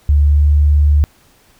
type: tone with pitch glide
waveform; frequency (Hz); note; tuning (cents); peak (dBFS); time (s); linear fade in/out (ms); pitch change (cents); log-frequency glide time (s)
sine; 72.7 to 73.54; D2 to D2; -17 to +3; -7; 0.09-1.04; 0; +20; 0.22-0.47
effects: pink hiss -51 dBFS RMS until 1.59 s